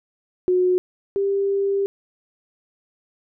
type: tone pair in turn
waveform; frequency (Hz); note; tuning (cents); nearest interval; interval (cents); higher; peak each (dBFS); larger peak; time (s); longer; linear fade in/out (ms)
sine; 364.3 / 396; F#4 / G4; -27 / +18; minor second; 145; second; -15 / -18; first; 0.48-0.78 / 1.16-1.86; second; 0
effects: none